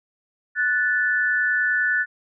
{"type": "tone pair together", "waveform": "sine", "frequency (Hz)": [1480, 1750.4], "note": ["F#6", "A6"], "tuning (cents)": [0, -9], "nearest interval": "minor third", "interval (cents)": 291, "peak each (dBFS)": -21, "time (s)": [0.55, 2.06], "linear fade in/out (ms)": 50, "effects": []}